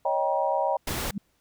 sine chord, Eb dominant seventh, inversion third, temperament equal with one note detuned, 554.4 / 622.3 / 784 / 953.6 Hz, Db5 / Eb5 / G5 / Bb5, 0 / 0 / 0 / +39 cents, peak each -28 dBFS, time 0.05-0.77 s, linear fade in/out 5 ms
pink noise, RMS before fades -30 dBFS, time 0.87-1.11 s, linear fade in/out 5 ms
sine tone with exponential growth, 200.3 Hz, G3, 38 cents sharp, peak -24 dBFS, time 1.1-1.18 s, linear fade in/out 5 ms, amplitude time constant 16 ms
effects pink hiss -69 dBFS RMS until 1.4 s

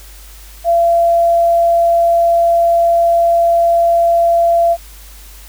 sine tone, 680 Hz, F5, 46 cents flat, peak -8 dBFS, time 0.64-4.77 s, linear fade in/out 50 ms, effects added 50 Hz sine -35 dBFS peak until 5.48 s + white hiss -40 dBFS RMS until 5.48 s

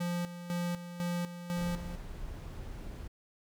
square tone with tremolo, 174.61 Hz, F3, in tune, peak -32 dBFS, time 0-1.96 s, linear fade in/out 10 ms, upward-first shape square, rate 2 Hz, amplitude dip 70%
brown noise, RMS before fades -42 dBFS, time 1.56-3.08 s, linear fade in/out 10 ms
effects none

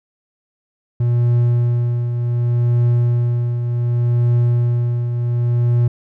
triangle tone with tremolo, 120 Hz, B2, 49 cents flat, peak -9 dBFS, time 1-5.88 s, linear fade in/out 5 ms, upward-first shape triangle, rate 0.67 Hz, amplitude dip 55%, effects none

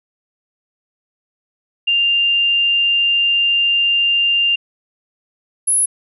sine tone pair in turn, 2794 / 10549 Hz, F7 / E9, 0 / 0 cents, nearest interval octave + major seventh, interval 2300 cents, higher second, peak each -12 / -12 dBFS, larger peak neither, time 1.87-4.56 / 5.67-5.86 s, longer first, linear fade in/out 10 ms, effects none

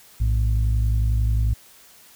sine tone pair together, 57.69 / 108.9 Hz, A#1 / A2, -17 / -17 cents, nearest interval major seventh, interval 1100 cents, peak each -17 / -21 dBFS, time 0.2-1.54 s, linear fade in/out 10 ms, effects tanh soft clip ceiling -13 dBFS + white hiss -50 dBFS RMS until 2.15 s

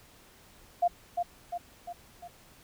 sine tone with echo, 700 Hz, F5, 4 cents sharp, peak -21 dBFS, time 0.82-0.88 s, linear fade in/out 10 ms, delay 350 ms, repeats 4, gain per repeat -5 dB, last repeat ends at 2.28 s, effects pink hiss -57 dBFS RMS until 2.63 s

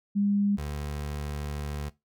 sine / 25% pulse tone pair in turn, 202.2 / 73.29 Hz, G#3 / D2, -46 / -3 cents, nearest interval octave + tritone, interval 1757 cents, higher first, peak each -22 / -28 dBFS, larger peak first, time 0.15-0.57 / 0.57-1.9 s, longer second, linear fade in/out 20 ms, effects noise-tail reverb RT60 0.2 s tail -19 dB re dry

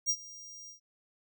square tone with ADSR envelope, 5700 Hz, F8, 34 cents sharp, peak -25 dBFS, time 0.06-0.8 s, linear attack 36 ms, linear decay 61 ms, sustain -21 dB, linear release 110 ms, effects none

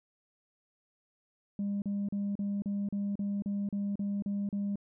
sine tone bursts, 201.5 Hz, G3, 48 cents sharp, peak -28 dBFS, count 12, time 1.59-4.757 s, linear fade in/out 2 ms, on 230 ms, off 37 ms, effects tanh soft clip ceiling -28 dBFS

